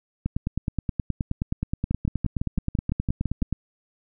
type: two click trains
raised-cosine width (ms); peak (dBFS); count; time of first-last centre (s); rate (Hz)
5; -12 / -12; 10 / 32; 1.91-3.425 / 0.26-3.527; 5.94 / 9.49
effects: none